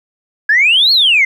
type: exponential two-way sweep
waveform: sine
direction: up then down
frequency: 1642 to 4417 to 2025 Hz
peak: -6 dBFS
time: 0.49-1.25 s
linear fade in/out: 5 ms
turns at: 0.92 s
effects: tanh soft clip ceiling -2 dBFS + 8-bit